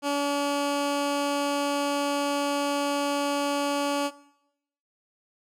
15% pulse tone, 285.3 Hz, C#4, 50 cents sharp, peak -18 dBFS, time 0.02-4.11 s, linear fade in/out 50 ms, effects noise-tail reverb RT60 0.8 s tail -19 dB re dry + low-pass 11000 Hz 12 dB/octave

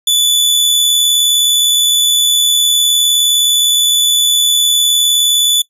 sawtooth tone with amplitude modulation, 3473 Hz, A7, 23 cents flat, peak -4 dBFS, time 0.07-5.62 s, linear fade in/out 5 ms, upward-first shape sine, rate 79.5 Hz, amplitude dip 30%, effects noise-tail reverb RT60 0.1 s tail -20 dB re dry + resampled to 32000 Hz

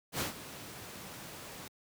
pink noise with ADSR envelope, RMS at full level -32 dBFS, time 0.12-1.68 s, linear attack 83 ms, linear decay 120 ms, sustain -14 dB, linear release 4 ms, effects high-pass 100 Hz 12 dB/octave

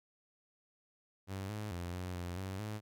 sawtooth tone with pitch steps, 96.6 / 105.8 / 87.4 / 90.7 / 88.1 / 95.4 / 106.5 Hz, G2 / G#2 / F2 / F#2 / F2 / G2 / G#2, -25 / +33 / +2 / -34 / +16 / -47 / +44 cents, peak -35 dBFS, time 1.27-2.81 s, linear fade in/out 50 ms, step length 220 ms, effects none

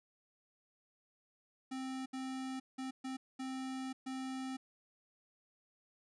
square tone bursts at uneven times, 262.2 Hz, C4, 4 cents sharp, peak -40 dBFS, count 6, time 1.71-2.06 / 2.13-2.6 / 2.78-2.91 / 3.04-3.17 / 3.39-3.93 / 4.06-4.57 s, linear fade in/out 10 ms, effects resampled to 22050 Hz

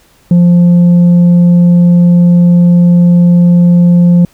sine tone with tanh clipping, 174.61 Hz, F3, in tune, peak -3 dBFS, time 0.31-4.25 s, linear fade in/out 2 ms, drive 3 dB, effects pink hiss -47 dBFS RMS until 4.33 s

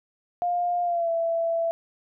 sine tone with pitch glide, 705 to 666.6 Hz, F5 to E5, +16 to +19 cents, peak -22 dBFS, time 0.42-1.71 s, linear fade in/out 0 ms, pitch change -97 cents, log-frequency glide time 0.83-1.1 s, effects none

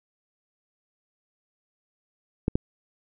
clicks, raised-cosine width 3 ms, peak -9 dBFS, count 2, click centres 2.481 / 2.555 s, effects none

